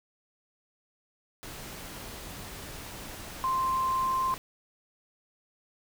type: tone in noise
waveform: sine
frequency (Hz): 1046.5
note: C6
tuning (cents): 0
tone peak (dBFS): -25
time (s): 3.44-4.34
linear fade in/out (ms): 0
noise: pink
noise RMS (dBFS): -42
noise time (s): 1.43-4.38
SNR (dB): +14
effects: none